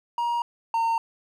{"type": "tone pair in turn", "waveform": "triangle", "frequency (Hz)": [947, 914], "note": ["A#5", "A#5"], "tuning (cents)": [27, -34], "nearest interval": "minor second", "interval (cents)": 61, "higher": "first", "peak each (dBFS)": [-21, -19], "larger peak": "second", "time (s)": [[0.18, 0.42], [0.74, 0.98]], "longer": "neither", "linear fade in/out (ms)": 2, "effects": []}